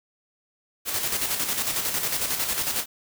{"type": "noise with tremolo", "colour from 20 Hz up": "white", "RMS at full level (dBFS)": -25, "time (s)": [0.85, 2.86], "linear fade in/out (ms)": 50, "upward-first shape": "square", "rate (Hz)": 11, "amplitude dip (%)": 45, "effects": []}